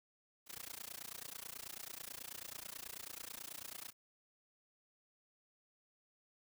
white noise with amplitude modulation, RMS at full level -45 dBFS, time 0.46-3.93 s, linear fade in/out 50 ms, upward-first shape sine, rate 29.2 Hz, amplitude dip 100%, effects none

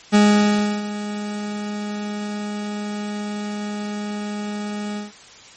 40% pulse tone with ADSR envelope, 207.7 Hz, G#3, in tune, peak -9 dBFS, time 0.12-5.12 s, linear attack 26 ms, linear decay 680 ms, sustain -15 dB, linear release 150 ms, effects white hiss -44 dBFS RMS until 5.56 s + MP3 32 kbps

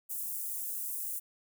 white high-pass noise, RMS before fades -37 dBFS, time 0.09-1.2 s, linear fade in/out 20 ms, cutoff 8800 Hz, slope 24 dB/octave, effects none

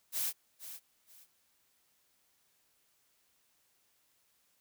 blue noise with echo, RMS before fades -34 dBFS, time 0.12-0.33 s, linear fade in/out 50 ms, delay 470 ms, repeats 2, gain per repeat -12 dB, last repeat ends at 1.27 s, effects white hiss -73 dBFS RMS until 4.6 s

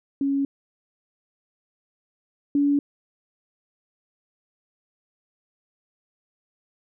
sine tone pair in turn, 277.2 / 285.5 Hz, C#4 / D4, 0 / -49 cents, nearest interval minor second, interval 51 cents, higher second, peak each -20 / -17 dBFS, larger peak second, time 0.21-0.45 / 2.55-2.79 s, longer neither, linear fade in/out 2 ms, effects none

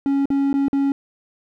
triangle tone with dropouts, 277.2 Hz, C#4, in tune, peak -14 dBFS, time 0.06-0.92 s, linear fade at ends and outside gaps 1 ms, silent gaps 0.256-0.303 / 0.529-0.54 / 0.683-0.73 s, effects none

